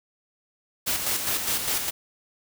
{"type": "noise with tremolo", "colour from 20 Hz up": "white", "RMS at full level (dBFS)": -25, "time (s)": [0.86, 1.91], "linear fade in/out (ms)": 20, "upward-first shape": "square", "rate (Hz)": 4.9, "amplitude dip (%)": 45, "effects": []}